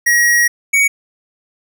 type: tone pair in turn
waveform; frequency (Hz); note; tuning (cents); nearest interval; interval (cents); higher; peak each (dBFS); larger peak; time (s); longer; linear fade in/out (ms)
square; 1900 / 2246; A#6 / C#7; +33 / +22; minor third; 289; second; -10; neither; 0.06-0.48 / 0.73-0.88; first; 10
effects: none